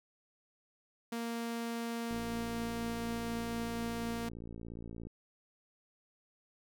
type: tone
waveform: sawtooth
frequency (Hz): 232.5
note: A#3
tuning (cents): -4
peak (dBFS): -32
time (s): 1.12-4.29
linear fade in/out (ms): 5
type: click train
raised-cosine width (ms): 3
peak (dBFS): -33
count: 170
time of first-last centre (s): 2.11-5.07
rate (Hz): 57.1
effects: none